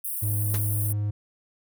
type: high-pass noise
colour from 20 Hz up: white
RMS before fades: -31 dBFS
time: 0.04-0.93 s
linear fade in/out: 10 ms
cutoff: 8900 Hz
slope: 96 dB/octave
type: tone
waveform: triangle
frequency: 103.83 Hz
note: G#2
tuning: in tune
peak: -22 dBFS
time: 0.22-1.11 s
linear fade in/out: 10 ms
type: noise with exponential decay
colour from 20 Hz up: pink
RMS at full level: -30 dBFS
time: 0.54-0.64 s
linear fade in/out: 1 ms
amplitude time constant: 21 ms
effects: none